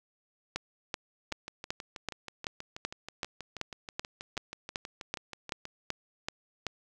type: two click trains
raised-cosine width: 0.2 ms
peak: -23 / -15 dBFS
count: 28 / 17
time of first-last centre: 1.32-5.654 / 0.56-6.667 s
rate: 6.23 / 2.62 Hz
effects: none